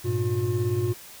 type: tone cluster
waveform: triangle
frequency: 101.7 / 119.1 / 357.8 Hz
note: G#2 / A#2 / F4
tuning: -36 / +38 / +42 cents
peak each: -25 dBFS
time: 0.04-0.94 s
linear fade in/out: 20 ms
effects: white hiss -45 dBFS RMS until 1.2 s